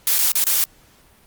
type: noise with dropouts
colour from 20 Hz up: blue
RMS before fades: -17 dBFS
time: 0.07-0.64 s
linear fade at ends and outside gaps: 1 ms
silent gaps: 0.184-0.188 / 0.319-0.354 / 0.441-0.467 s
effects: pink hiss -53 dBFS RMS until 1.26 s + Opus 48 kbps